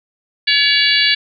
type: harmonic tone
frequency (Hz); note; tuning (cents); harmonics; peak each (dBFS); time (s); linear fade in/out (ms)
568; C#5; +42; 3 / 4 / 5 / 6 / 7 / 8; -18 / -18 / -18 / -18 / -18 / -18; 0.47-1.15; 10
effects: none